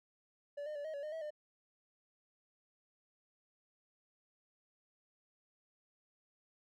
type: tone with pitch steps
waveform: triangle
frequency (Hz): 576 / 607 / 577 / 629 / 567 / 610 / 646 / 602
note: D5 / D#5 / D5 / D#5 / C#5 / D#5 / E5 / D5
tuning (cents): -34 / -43 / -31 / +19 / +39 / -34 / -35 / +43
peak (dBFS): -38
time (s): 0.57-1.306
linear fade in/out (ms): 10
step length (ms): 92
effects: none